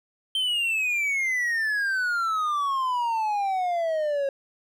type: exponential sweep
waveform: triangle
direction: down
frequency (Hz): 3136 to 544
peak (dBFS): -21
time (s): 0.35-4.29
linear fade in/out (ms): 2
effects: none